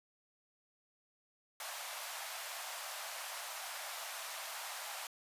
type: high-pass noise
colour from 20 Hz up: pink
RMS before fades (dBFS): -44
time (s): 1.6-5.07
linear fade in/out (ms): 2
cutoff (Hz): 620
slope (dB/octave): 48
effects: resampled to 32000 Hz